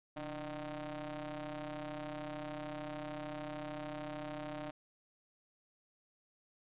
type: ring-modulated tone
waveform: sawtooth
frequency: 155.56 Hz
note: D#3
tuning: in tune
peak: -34 dBFS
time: 0.16-4.71 s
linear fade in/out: 10 ms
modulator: 450 Hz
effects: resampled to 8000 Hz